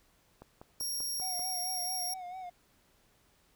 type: click train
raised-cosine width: 1 ms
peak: -34 dBFS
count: 6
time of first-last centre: 0.42-1.395 s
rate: 5.13 Hz
type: tone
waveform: 20% pulse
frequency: 5588 Hz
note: F8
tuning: in tune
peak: -28 dBFS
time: 0.8-2.14 s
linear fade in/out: 5 ms
type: tone with vibrato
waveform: triangle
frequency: 732 Hz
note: F#5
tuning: 19 cents flat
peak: -38 dBFS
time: 1.21-2.5 s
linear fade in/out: 10 ms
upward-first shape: sine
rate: 4.5 Hz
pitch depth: 59 cents each way
effects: pink hiss -68 dBFS RMS until 3.55 s